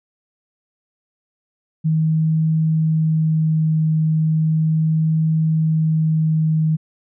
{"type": "tone with vibrato", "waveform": "sine", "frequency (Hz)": 158.2, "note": "D#3", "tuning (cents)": 29, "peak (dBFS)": -14, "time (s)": [1.84, 6.77], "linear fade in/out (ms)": 20, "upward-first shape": "triangle", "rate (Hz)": 0.36, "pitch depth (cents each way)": 9, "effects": []}